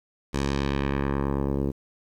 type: tone with low-pass filter sweep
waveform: 10% pulse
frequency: 69.3 Hz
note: C#2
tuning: in tune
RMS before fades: -26 dBFS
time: 0.33-1.72 s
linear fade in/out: 20 ms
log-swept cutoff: 8100 to 420 Hz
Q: 1.1
effects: 9-bit